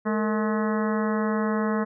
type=harmonic tone with a mistuned harmonic; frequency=213.4 Hz; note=G#3; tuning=47 cents sharp; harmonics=1 / 2 / 3 / 4 / 5 / 6 / 7 / 8 / 9; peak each=-24 / -29 / -33 / -37 / -33 / -36 / -39 / -39 / -41 dBFS; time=0.05-1.85 s; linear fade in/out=20 ms; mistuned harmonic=2; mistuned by=+94 cents; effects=none